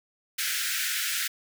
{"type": "high-pass noise", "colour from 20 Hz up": "pink", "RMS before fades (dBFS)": -29, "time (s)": [0.38, 1.28], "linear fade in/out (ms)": 10, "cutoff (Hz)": 1400, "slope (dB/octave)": 96, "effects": []}